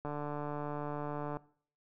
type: click train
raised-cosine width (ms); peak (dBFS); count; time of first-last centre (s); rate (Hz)
1; -25; 195; 0.05-1.37; 147
effects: noise-tail reverb RT60 0.5 s tail -20 dB re dry